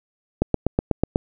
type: click train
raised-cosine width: 2 ms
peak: -4 dBFS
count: 7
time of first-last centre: 0.42-1.159 s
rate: 8.12 Hz
effects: none